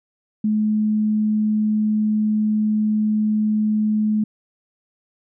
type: tone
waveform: sine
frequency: 213.8 Hz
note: A3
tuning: 49 cents flat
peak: -16 dBFS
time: 0.44-4.24 s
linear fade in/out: 5 ms
effects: none